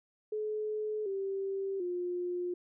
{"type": "tone with pitch steps", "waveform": "sine", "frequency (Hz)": [427.5, 389.8, 355.4], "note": ["A4", "G4", "F4"], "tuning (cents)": [-50, -10, 30], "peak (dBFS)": -32, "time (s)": [0.32, 2.54], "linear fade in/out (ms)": 5, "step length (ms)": 740, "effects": []}